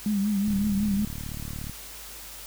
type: tone with vibrato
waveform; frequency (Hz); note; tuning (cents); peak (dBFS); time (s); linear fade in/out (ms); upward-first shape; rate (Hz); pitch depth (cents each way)
sine; 203.6; G#3; -34; -22; 0.06-1.05; 2; triangle; 5.4; 89
type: click train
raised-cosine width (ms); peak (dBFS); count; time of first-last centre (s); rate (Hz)
5; -24; 46; 0.48-1.696; 37
effects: added 50 Hz sine -49 dBFS peak until 2.46 s + white hiss -42 dBFS RMS until 2.46 s